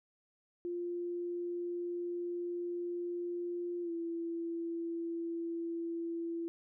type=tone with pitch glide; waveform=sine; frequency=349.2 to 335.6 Hz; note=F4 to E4; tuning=0 to +31 cents; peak=-35 dBFS; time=0.65-6.48 s; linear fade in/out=0 ms; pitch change=-69 cents; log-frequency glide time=3.82-3.91 s; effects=none